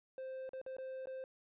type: tone with dropouts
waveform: triangle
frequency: 523.3 Hz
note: C5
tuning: in tune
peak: -40 dBFS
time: 0.18-1.24 s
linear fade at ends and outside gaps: 1 ms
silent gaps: 0.492-0.533 / 0.615-0.663 / 0.767-0.784 / 1.057-1.071 s
effects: resampled to 8000 Hz